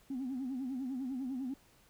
sine tone with vibrato, 260 Hz, C4, 11 cents flat, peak -34 dBFS, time 0.1-1.54 s, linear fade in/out 5 ms, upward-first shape sine, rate 10 Hz, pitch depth 110 cents each way, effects tanh soft clip ceiling -32 dBFS + pink hiss -65 dBFS RMS until 1.89 s

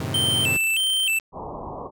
sawtooth chord, F# diminished seventh, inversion none, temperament equal, 92.5 / 110 / 130.81 / 155.56 Hz, F#2 / A2 / C3 / Eb3, 0 / 0 / 0 / 0 cents, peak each -28 / -28 / -26 / -29 dBFS, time 0-0.57 s, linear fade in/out 5 ms
square tone with vibrato, 2876 Hz, F#7, 50 cents flat, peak -20 dBFS, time 0.14-1.19 s, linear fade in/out 5 ms, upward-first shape square, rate 1.6 Hz, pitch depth 140 cents each way
click train, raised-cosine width 0.2 ms, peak -26 dBFS, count 28, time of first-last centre 0.31-1.198 s, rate 30.4 Hz
white low-pass noise, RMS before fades -34 dBFS, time 1.32-1.91 s, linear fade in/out 50 ms, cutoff 1100 Hz, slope 96 dB/octave
effects none

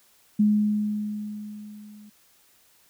sine tone with level ramp, 210 Hz, G#3, 19 cents sharp, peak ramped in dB -15 to -45 dBFS, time 0.39-2.1 s, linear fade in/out 10 ms, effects white hiss -60 dBFS RMS until 2.89 s

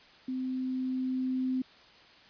sine tone with level ramp, 258 Hz, C4, 24 cents flat, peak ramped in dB -31 to -27 dBFS, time 0.28-1.62 s, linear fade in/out 5 ms, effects white hiss -56 dBFS RMS until 2.29 s + resampled to 11025 Hz

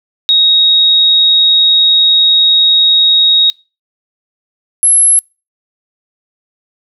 sine tone pair in turn, 3770 / 11039 Hz, A#7 / F9, +19 / -21 cents, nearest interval octave + perfect fifth, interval 1860 cents, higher second, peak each -5 dBFS, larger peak neither, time 0.29-3.5 / 4.83-5.19 s, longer first, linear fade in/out 0 ms, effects noise-tail reverb RT60 0.3 s tail -25 dB re dry

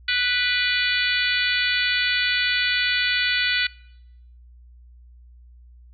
harmonic tone with a mistuned harmonic, 493.9 Hz, B4, in tune, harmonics 3 / 4 / 5 / 6 / 7 / 8 / 9, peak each -25 / -26 / -27 / -28 / -28 / -29 / -30 dBFS, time 0.08-3.67 s, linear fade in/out 5 ms, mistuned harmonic 5, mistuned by -26 cents, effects noise-tail reverb RT60 0.9 s tail -24 dB re dry + added 60 Hz sine -45 dBFS peak until 5.93 s

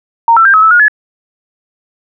sine tone with pitch steps, 924 / 1336 / 1588 / 1283 / 1310 / 1435 / 1706 Hz, A#5 / E6 / G6 / E6 / E6 / F6 / G#6, -16 / +23 / +22 / -47 / -11 / +47 / +46 cents, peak -3 dBFS, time 0.28-0.882 s, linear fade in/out 2 ms, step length 86 ms, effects none

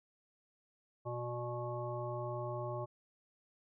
harmonic tone with a mistuned harmonic, 121.7 Hz, B2, 25 cents flat, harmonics 1 / 3 / 5 / 7 / 9, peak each -41 / -44 / -42 / -47 / -46 dBFS, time 1.05-2.86 s, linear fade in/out 20 ms, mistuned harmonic 5, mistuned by -24 cents, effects none

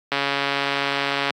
click train, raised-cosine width 0.3 ms, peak -5 dBFS, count 167, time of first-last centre 0.12-1.306 s, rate 140 Hz, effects high-pass 200 Hz 12 dB/octave + AAC 64 kbps

